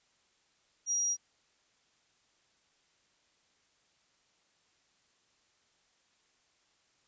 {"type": "tone", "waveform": "sine", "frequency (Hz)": 5730, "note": "F8", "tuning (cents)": 44, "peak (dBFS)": -28, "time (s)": [0.86, 1.17], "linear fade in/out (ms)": 50, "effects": ["white hiss -71 dBFS RMS until 7.07 s", "resampled to 16000 Hz"]}